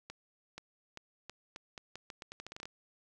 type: accelerating click train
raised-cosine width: 0.2 ms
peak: -27 dBFS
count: 17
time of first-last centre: 0.1-2.655 s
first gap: 480 ms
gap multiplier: 0.82
effects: none